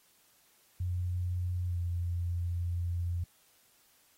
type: tone with pitch glide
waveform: sine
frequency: 89.4 to 86.91 Hz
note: F2 to F2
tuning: +41 to -8 cents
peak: -30 dBFS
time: 0.8-3.24 s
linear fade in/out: 5 ms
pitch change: -49 cents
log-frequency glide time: 1.66-1.78 s
effects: white hiss -66 dBFS RMS until 4.17 s + AAC 48 kbps